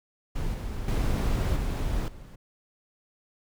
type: noise with level steps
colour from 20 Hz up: brown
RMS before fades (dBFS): -30 / -33 / -25 / -28 / -44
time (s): 0.35-2.36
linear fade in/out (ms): 10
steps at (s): 0.54 / 0.88 / 1.56 / 2.08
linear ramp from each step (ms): 2
effects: none